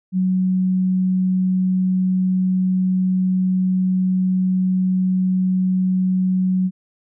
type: tone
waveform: sine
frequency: 185.5 Hz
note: F#3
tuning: 5 cents sharp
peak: -15 dBFS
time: 0.12-6.71 s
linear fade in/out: 50 ms
effects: none